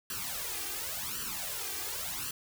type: noise with flanger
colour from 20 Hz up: white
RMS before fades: -37 dBFS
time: 0.1-2.31 s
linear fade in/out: 2 ms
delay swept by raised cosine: 0.67 to 2.57 ms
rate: 0.91 Hz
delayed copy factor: +0.95
effects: none